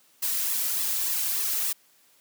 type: noise with flanger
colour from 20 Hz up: blue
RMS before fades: -27 dBFS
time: 0.22-1.73 s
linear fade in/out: 10 ms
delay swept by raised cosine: 1.3 to 2.8 ms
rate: 3.4 Hz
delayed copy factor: -0.85
effects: white hiss -61 dBFS RMS until 2.2 s + high-pass 150 Hz 12 dB/octave